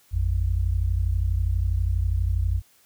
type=tone pair together; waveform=sine; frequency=55 / 87.31 Hz; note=A1 / F2; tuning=0 / 0 cents; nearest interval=minor sixth; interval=800 cents; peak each=-23 dBFS; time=0.11-2.62 s; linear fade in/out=50 ms; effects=white hiss -59 dBFS RMS until 2.85 s